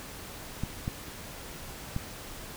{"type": "clicks", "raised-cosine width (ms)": 5, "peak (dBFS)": -18, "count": 3, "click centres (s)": [0.636, 0.879, 1.964], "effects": ["pink hiss -43 dBFS RMS until 2.56 s"]}